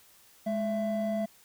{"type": "tone pair together", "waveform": "triangle", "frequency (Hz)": [210, 666.7], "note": ["G#3", "E5"], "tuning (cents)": [19, 19], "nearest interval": "octave + minor sixth", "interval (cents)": 2000, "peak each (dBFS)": -28, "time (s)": [0.46, 1.26], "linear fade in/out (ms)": 10, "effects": ["tanh soft clip ceiling -19 dBFS", "white hiss -59 dBFS RMS until 1.44 s"]}